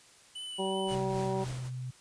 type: tone with vibrato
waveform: square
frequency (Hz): 2978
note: F#7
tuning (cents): +11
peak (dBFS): -39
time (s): 0.35-0.95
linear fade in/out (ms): 10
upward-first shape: triangle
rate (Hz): 2.8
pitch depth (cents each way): 27
type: harmonic tone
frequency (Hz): 191.6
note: G3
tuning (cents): -39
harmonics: 1 / 2 / 3 / 4 / 5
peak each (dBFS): -36 / -33 / -38 / -38 / -39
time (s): 0.58-1.45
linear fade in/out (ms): 20
type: noise with tremolo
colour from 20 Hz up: pink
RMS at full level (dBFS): -43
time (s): 0.86-1.71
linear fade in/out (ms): 50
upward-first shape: triangle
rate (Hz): 3.6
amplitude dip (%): 60
type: tone with pitch glide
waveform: sine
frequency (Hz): 130.81 to 127.01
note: C3 to B2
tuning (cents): 0 to +49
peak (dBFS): -35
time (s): 0.91-1.91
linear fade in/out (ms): 10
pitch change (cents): -51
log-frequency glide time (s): 1.02-1.36
effects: white hiss -58 dBFS RMS until 2 s + resampled to 22050 Hz